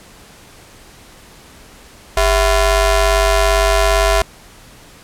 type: ring-modulated tone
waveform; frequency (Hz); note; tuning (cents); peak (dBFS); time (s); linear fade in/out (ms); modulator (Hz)
sawtooth; 353.8; F4; +23; -4; 2.17-4.22; 2; 305
effects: pink hiss -42 dBFS RMS until 5.03 s + low-pass 12000 Hz 12 dB/octave